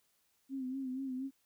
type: tone with vibrato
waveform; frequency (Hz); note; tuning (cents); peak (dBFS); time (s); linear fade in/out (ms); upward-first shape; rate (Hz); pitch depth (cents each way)
sine; 262.6; C4; +6; -36; 0.49-1.31; 50; sine; 4.2; 59
effects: white hiss -75 dBFS RMS until 1.45 s